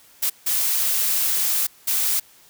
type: noise bursts at uneven times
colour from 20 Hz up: blue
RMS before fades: -21 dBFS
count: 3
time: 0.22-0.3 / 0.46-1.67 / 1.87-2.2 s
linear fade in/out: 10 ms
effects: white hiss -52 dBFS RMS until 2.49 s